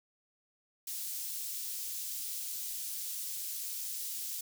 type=high-pass noise; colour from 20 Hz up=white; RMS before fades=-39 dBFS; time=0.87-4.41 s; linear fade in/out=5 ms; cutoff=4800 Hz; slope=12 dB/octave; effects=none